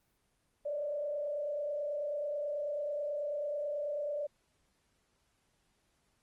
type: tone with frequency modulation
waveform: sine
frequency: 586 Hz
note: D5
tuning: 4 cents flat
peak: -33 dBFS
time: 0.65-4.27 s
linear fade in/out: 10 ms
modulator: 29.2 Hz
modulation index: 0.7
effects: pink hiss -75 dBFS RMS until 6.22 s + Opus 24 kbps